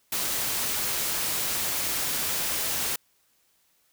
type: noise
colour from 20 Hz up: white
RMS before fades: -28 dBFS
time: 0.12-2.96 s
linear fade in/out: 5 ms
effects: white hiss -67 dBFS RMS until 3.92 s